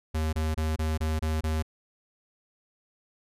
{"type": "tone bursts", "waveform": "square", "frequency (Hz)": 78.5, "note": "D#2", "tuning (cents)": 16, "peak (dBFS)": -26, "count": 7, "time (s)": [0.14, 1.626], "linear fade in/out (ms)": 10, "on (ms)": 190, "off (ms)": 26, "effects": ["resampled to 32000 Hz"]}